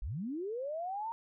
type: linear sweep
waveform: sine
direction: up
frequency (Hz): 36.71 to 932.3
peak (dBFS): -35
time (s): 0.02-1.12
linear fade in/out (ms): 0
effects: none